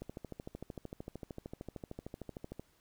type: click train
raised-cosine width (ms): 2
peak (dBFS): -29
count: 35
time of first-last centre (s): 0.02-2.596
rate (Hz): 13.2
effects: pink hiss -70 dBFS RMS until 2.8 s